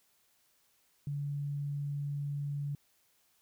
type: tone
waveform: sine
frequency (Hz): 143.4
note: D3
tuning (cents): -41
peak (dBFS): -33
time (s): 1.07-2.75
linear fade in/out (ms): 2
effects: white hiss -71 dBFS RMS until 3.41 s